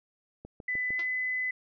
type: click train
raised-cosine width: 2 ms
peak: -30 dBFS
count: 4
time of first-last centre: 0.45-0.905 s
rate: 6.59 Hz
type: tone with pitch glide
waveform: sine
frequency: 2000 to 2013 Hz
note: B6 to B6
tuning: +21 to +33 cents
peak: -28 dBFS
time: 0.68-1.51 s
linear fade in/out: 5 ms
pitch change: +12 cents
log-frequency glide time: 0.89-0.95 s
type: tone with exponential decay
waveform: 5% pulse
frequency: 344.4 Hz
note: F4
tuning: 24 cents flat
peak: -27 dBFS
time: 0.99-1.1 s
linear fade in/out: 2 ms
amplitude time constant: 22 ms
effects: resampled to 16000 Hz